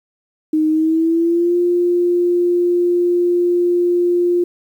sine tone with pitch glide, 311.1 to 351.2 Hz, D#4 to F4, 0 to +10 cents, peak -12 dBFS, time 0.53-4.44 s, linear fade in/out 5 ms, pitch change +210 cents, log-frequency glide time 0.68-1.56 s, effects 8-bit

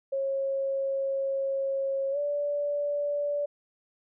sine tone with pitch glide, 544 to 579.7 Hz, C#5 to D5, -33 to -23 cents, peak -26 dBFS, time 0.12-3.46 s, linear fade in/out 10 ms, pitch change +110 cents, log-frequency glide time 2.11-2.18 s, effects none

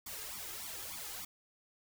white noise with flanger, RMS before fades -44 dBFS, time 0.06-1.25 s, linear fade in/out 5 ms, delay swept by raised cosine 0.87 to 2.47 ms, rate 3.4 Hz, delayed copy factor +0.9, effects none

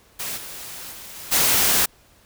white noise with level steps, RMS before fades -29 / -36 / -39 / -37 / -18 dBFS, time 0.19-1.86 s, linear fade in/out 10 ms, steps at 0.36 / 0.91 / 1.15 / 1.31 s, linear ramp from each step 20 ms, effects pink hiss -55 dBFS RMS until 2.25 s

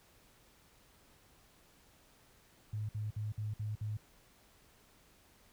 sine tone bursts, 106.5 Hz, G#2, 44 cents sharp, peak -35 dBFS, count 6, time 2.73-3.97 s, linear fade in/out 5 ms, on 160 ms, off 56 ms, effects pink hiss -65 dBFS RMS until 5.52 s

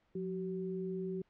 sine tone pair together, 179.11 / 379.1 Hz, F3 / F#4, +44 / +42 cents, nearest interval octave + minor second, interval 1298 cents, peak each -39 / -38 dBFS, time 0.15-1.22 s, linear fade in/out 5 ms, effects pink hiss -74 dBFS RMS until 1.29 s + low-pass 3000 Hz 12 dB/octave

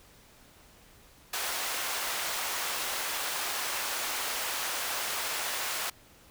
pink high-pass noise, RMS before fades -33 dBFS, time 1.33-5.9 s, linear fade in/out 5 ms, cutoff 800 Hz, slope 12 dB/octave, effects pink hiss -57 dBFS RMS until 6.3 s

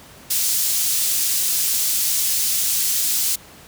pink high-pass noise, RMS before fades -20 dBFS, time 0.3-3.36 s, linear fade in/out 10 ms, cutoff 6000 Hz, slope 12 dB/octave, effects pink hiss -44 dBFS RMS until 3.67 s + high-pass 60 Hz 12 dB/octave

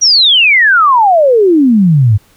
sine exponential sweep, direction down, 5920 to 98 Hz, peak -4 dBFS, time 0.01-2.18 s, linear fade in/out 20 ms, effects pink hiss -48 dBFS RMS until 2.36 s

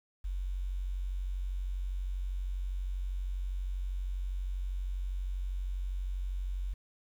sine tone with quantisation, 46.25 Hz, F#1, in tune, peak -32 dBFS, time 0.24-6.74 s, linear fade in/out 10 ms, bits 10, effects none

